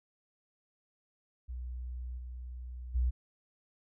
sine tone with level steps, 61.74 Hz, B1, in tune, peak -37 / -40 / -26 dBFS, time 1.48-3.11 s, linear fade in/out 20 ms, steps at 2.17 / 2.94 s, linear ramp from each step 20 ms, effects none

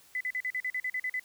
sine tone bursts, 2008 Hz, B6, 28 cents sharp, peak -29 dBFS, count 11, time 0.15-1.196 s, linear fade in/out 2 ms, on 56 ms, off 43 ms, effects white hiss -59 dBFS RMS until 1.24 s

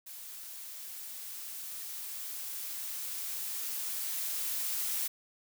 blue noise with level ramp, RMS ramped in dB -46 to -33 dBFS, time 0.06-5.08 s, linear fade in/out 10 ms, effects none

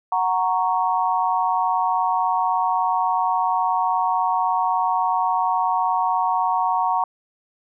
sine chord, F# major, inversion none, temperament equal, 740 / 932.3 / 1108.7 Hz, F#5 / A#5 / C#6, 0 / 0 / 0 cents, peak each -22 / -21 / -24 dBFS, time 0.12-7.04 s, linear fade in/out 2 ms, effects none

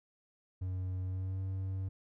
triangle tone with pitch glide, 92.5 to 95.21 Hz, F#2 to G2, 0 to -50 cents, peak -32 dBFS, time 0.61-1.89 s, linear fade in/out 10 ms, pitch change +50 cents, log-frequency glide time 1.03-1.41 s, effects none

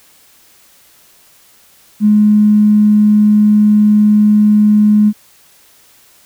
triangle tone with tanh clipping, 210.3 Hz, G#3, 22 cents sharp, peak -5 dBFS, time 2-5.13 s, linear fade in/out 50 ms, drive 3 dB, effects white hiss -47 dBFS RMS until 6.25 s

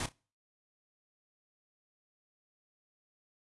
pink noise with echo, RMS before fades -35 dBFS, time 0-0.06 s, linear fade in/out 2 ms, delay 31 ms, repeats 2, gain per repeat -14 dB, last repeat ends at 0.122 s, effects noise-tail reverb RT60 0.4 s tail -26 dB re dry + resampled to 24000 Hz

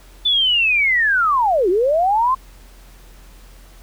sine linear two-way sweep, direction down then up, 3520 to 340.2 to 1072 Hz, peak -13 dBFS, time 0.25-2.35 s, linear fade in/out 10 ms, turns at 1.69 s, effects added 43 Hz sine -41 dBFS peak until 3.82 s + pink hiss -49 dBFS RMS until 3.82 s

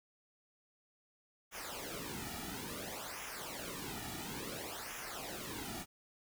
pink noise with flanger, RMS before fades -44 dBFS, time 1.51-5.86 s, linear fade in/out 50 ms, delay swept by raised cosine 0.23 to 1.93 ms, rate 0.58 Hz, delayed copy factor -0.8, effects none

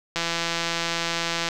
click train, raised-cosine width 0.2 ms, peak -8 dBFS, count 224, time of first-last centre 0.16-1.487 s, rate 168 Hz, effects none

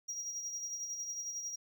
triangle tone with tremolo, 5710 Hz, F8, 37 cents sharp, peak -35 dBFS, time 0.08-1.56 s, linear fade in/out 10 ms, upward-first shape sine, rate 11 Hz, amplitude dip 45%, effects none

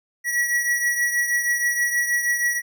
square beating tone pair, 1927 / 1933.3 Hz, B6 / B6, -43 / -37 cents, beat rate 6.3 Hz, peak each -21 / -28 dBFS, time 0.24-2.62 s, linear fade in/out 50 ms, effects none

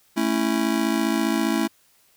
square chord, A major, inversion none, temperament just, 220 / 275 / 330 Hz, A3 / C#4 / E4, 0 / -14 / +2 cents, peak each -25 / -26 / -25 dBFS, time 0.16-1.68 s, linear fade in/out 20 ms, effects white hiss -60 dBFS RMS until 2.16 s

